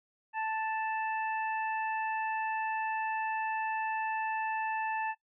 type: harmonic tone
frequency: 880 Hz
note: A5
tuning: in tune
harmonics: 1 / 2 / 3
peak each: -32 / -38 / -42 dBFS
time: 0.33-5.15 s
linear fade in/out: 50 ms
effects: noise-tail reverb RT60 0.1 s tail -17 dB re dry